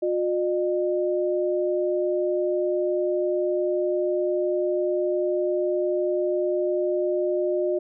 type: tone pair together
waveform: sine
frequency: 358.7 / 607.1 Hz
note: F4 / D#5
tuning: +46 / -43 cents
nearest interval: major sixth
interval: 911 cents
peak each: -23 / -25 dBFS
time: 0.02-7.79 s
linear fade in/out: 10 ms
effects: none